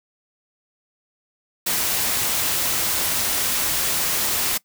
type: noise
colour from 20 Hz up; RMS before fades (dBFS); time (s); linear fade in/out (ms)
white; -22; 1.66-4.58; 10
effects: noise-tail reverb RT60 0.1 s tail -21 dB re dry

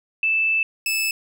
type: tone pair in turn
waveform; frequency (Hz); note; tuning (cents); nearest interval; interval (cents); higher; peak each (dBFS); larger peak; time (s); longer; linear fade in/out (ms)
sine / sawtooth; 2637 / 2620; E7 / E7; 0 / -11; unison; 11; first; -17; neither; 0.23-0.63 / 0.86-1.11; first; 2
effects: none

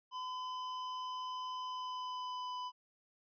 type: tone with pitch glide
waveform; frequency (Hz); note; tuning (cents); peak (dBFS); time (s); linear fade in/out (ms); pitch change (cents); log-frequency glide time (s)
square; 1013 to 999.1; B5 to B5; +44 to +20; -40; 0.11-2.72; 50; -24; 1.64-2.59
effects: resampled to 11025 Hz

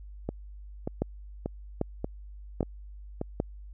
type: two click trains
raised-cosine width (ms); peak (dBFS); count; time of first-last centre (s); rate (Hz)
2; -17 / -13; 6 / 4; 0.29-3.214 / 1.02-3.401; 1.71 / 1.26
effects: added 50 Hz sine -42 dBFS peak until 3.73 s

